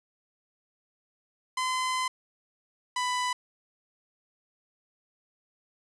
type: tone pair in turn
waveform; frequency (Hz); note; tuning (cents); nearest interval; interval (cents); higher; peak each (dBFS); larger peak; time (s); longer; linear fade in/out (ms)
sawtooth; 1025 / 995.2; C6 / B5; -36 / +13; minor second; 51; first; -23; neither; 1.57-2.08 / 2.96-3.33; first; 5
effects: resampled to 22050 Hz + 9-bit